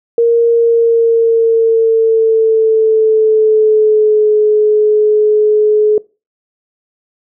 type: tone with pitch glide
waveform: sine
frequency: 466.2 to 425 Hz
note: A#4 to G#4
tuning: 0 to +40 cents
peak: -6 dBFS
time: 0.18-5.98 s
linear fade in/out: 2 ms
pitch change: -160 cents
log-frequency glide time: 0.48-4.33 s
effects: noise-tail reverb RT60 0.3 s tail -22 dB re dry